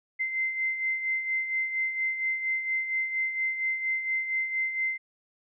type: beating tone pair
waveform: sine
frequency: 2072 / 2076.3 Hz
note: C7 / C7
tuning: -17 / -14 cents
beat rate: 4.3 Hz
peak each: -35 / -27 dBFS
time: 0.19-4.98 s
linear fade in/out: 20 ms
effects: none